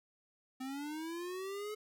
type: linear sweep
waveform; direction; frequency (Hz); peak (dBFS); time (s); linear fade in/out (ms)
square; up; 256.1 to 429.5; -40; 0.6-1.75; 10
effects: none